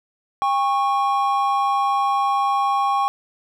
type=tone pair together; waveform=triangle; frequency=801.6 / 1102 Hz; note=G5 / C#6; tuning=+38 / -11 cents; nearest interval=tritone; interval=551 cents; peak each=-18 dBFS; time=0.42-3.08 s; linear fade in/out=0 ms; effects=none